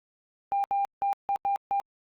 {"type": "tone bursts at uneven times", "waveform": "sine", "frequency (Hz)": 798, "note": "G5", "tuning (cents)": 31, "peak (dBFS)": -22, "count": 6, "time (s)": [[0.52, 0.64], [0.71, 0.85], [1.02, 1.13], [1.29, 1.36], [1.45, 1.56], [1.71, 1.8]], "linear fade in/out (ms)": 0, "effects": ["tanh soft clip ceiling -20 dBFS", "Opus 48 kbps"]}